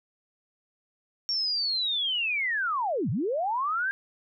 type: linear two-way sweep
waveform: sine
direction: down then up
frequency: 5550 to 98.9 to 1626 Hz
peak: -25 dBFS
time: 1.29-3.91 s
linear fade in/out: 0 ms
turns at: 3.1 s
effects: none